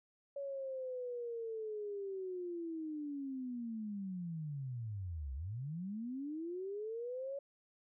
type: linear two-way sweep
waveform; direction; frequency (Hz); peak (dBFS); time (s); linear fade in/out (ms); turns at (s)
sine; down then up; 564 to 63.1 to 564; -39; 0.36-7.39; 5; 5.34
effects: none